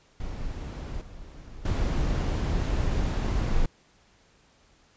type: noise with level steps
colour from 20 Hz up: brown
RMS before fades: -34 / -43 / -25 dBFS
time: 0.2-3.66 s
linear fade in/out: 5 ms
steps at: 1.01 / 1.65 s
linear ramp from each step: 5 ms
effects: pink hiss -61 dBFS RMS until 4.96 s + resampled to 16000 Hz